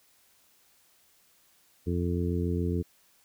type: harmonic tone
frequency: 87.2 Hz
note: F2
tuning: 2 cents flat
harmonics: 1 / 2 / 3 / 4 / 5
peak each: -29 / -32 / -34 / -35 / -36 dBFS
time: 1.86-2.83 s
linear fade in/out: 20 ms
effects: white hiss -64 dBFS RMS until 3.24 s